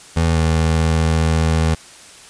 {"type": "tone with pitch glide", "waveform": "25% pulse", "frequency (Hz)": [82.41, 80.48], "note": ["E2", "E2"], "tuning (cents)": [0, -41], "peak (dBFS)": -10, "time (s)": [0.16, 1.75], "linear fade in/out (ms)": 10, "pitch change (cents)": -41, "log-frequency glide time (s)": [0.33, 0.38], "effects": ["white hiss -41 dBFS RMS until 2.29 s", "resampled to 22050 Hz"]}